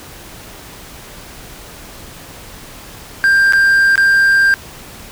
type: tone with dropouts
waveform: triangle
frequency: 1589 Hz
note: G6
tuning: 23 cents sharp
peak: -6 dBFS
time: 3.24-4.54 s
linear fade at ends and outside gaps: 0 ms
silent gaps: 3.524-3.534 / 3.956-3.978 s
effects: pink hiss -35 dBFS RMS until 5.11 s